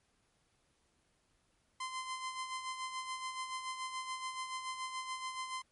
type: tone with tremolo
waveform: sawtooth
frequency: 1036 Hz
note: C6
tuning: 17 cents flat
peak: -33 dBFS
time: 1.8-5.62 s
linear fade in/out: 5 ms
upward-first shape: sine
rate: 7 Hz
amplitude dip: 55%
effects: pink hiss -75 dBFS RMS until 5.71 s + MP3 48 kbps